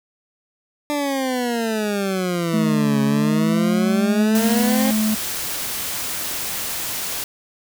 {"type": "exponential two-way sweep", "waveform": "20% pulse", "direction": "down then up", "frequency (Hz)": [296.8, 138, 269.6], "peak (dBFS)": -15, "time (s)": [0.9, 4.91], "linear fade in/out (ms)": 0, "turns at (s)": 3.02}
{"type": "tone", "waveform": "triangle", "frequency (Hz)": 216.1, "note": "A3", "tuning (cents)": -31, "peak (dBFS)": -15, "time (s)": [2.53, 5.15], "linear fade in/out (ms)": 10}
{"type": "noise", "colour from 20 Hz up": "white", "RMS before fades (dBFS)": -26, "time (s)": [4.35, 7.24], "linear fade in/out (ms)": 2}
{"effects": []}